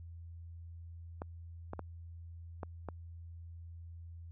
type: clicks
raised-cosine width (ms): 1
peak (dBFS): -26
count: 5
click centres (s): 1.219 / 1.734 / 1.793 / 2.632 / 2.887
effects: added 84 Hz sine -46 dBFS peak until 4.31 s